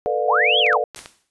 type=chord; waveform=sine; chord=B half-diminished seventh; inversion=third; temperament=just; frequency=444.5 / 493.9 / 592.7 / 711.2 Hz; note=A4 / B4 / D5 / F5; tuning=+18 / 0 / +16 / +31 cents; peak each=-24 dBFS; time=0.06-0.84 s; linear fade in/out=0 ms
type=linear two-way sweep; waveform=sine; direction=up then down; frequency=631 to 3406 to 631 Hz; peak=-15 dBFS; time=0.28-0.78 s; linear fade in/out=5 ms; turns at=0.59 s
type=clicks; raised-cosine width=0.2 ms; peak=-17 dBFS; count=5; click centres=0.665 / 0.73 / 0.947 / 0.991 / 1.059 s
type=noise with exponential decay; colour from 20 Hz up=white; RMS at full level=-34 dBFS; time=0.96-1.3 s; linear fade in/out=0 ms; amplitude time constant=72 ms
effects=resampled to 24000 Hz